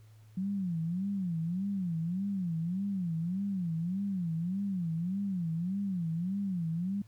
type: tone with vibrato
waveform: sine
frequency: 180.4 Hz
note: F#3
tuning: 44 cents flat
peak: -30 dBFS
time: 0.37-7.02 s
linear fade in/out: 5 ms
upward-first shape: sine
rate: 1.7 Hz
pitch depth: 190 cents each way
effects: added 108 Hz sine -53 dBFS peak until 7.07 s + pink hiss -68 dBFS RMS until 7.07 s